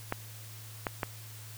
clicks, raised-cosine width 0.5 ms, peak -15 dBFS, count 3, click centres 0.124 / 0.868 / 1.032 s, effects added 109 Hz sine -46 dBFS peak until 1.57 s + white hiss -50 dBFS RMS until 1.57 s

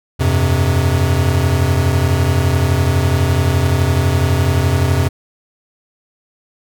square chord, F suspended second, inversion none, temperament equal with one note detuned, 86.15 / 98 / 130.81 Hz, F2 / G2 / C3, -23 / 0 / 0 cents, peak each -16 / -19 / -17 dBFS, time 0.19-5.09 s, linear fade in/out 20 ms, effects none

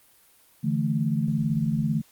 sine chord, D suspended second, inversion none, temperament equal, 146.83 / 164.81 / 220 Hz, D3 / E3 / A3, 0 / 0 / 0 cents, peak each -26 / -27 / -26 dBFS, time 0.63-2.02 s, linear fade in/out 20 ms, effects white hiss -58 dBFS RMS until 2.11 s + Opus 32 kbps

